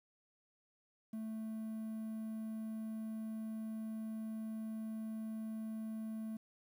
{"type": "tone with quantisation", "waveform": "triangle", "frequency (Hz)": 220, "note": "A3", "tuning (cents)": 0, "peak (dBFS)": -38, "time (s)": [1.13, 6.37], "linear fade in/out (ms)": 5, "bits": 11, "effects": []}